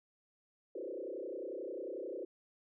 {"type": "tone with frequency modulation", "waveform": "sine", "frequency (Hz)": 440, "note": "A4", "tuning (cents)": 0, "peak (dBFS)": -39, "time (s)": [0.75, 2.25], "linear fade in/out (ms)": 5, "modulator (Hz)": 31.2, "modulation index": 3.4, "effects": []}